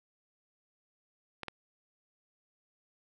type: clicks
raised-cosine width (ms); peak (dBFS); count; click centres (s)
0.3; -22; 2; 1.433 / 1.483
effects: none